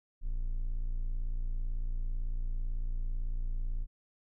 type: tone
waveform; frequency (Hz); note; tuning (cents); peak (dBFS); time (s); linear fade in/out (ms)
triangle; 29; A#0; -8; -28; 0.21-3.87; 50
effects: none